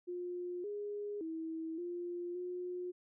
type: tone with pitch steps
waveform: sine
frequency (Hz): 355.4 / 412.2 / 323.5 / 350.1 / 358.9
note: F4 / G#4 / E4 / F4 / F4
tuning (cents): +30 / -13 / -32 / +4 / +47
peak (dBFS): -38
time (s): 0.07-2.92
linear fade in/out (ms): 20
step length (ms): 570
effects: none